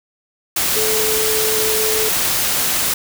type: tone in noise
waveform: sine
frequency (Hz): 435.5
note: A4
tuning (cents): -18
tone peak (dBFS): -20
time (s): 0.76-2.09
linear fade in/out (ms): 5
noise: white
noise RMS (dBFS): -18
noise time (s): 0.56-2.94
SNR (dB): -5
effects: none